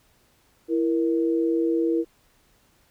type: tone pair together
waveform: sine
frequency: 332.2 / 469.3 Hz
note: E4 / A#4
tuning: +13 / +12 cents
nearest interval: tritone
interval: 599 cents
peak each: -21 / -25 dBFS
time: 0.68-2.05 s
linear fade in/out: 50 ms
effects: pink hiss -62 dBFS RMS until 2.9 s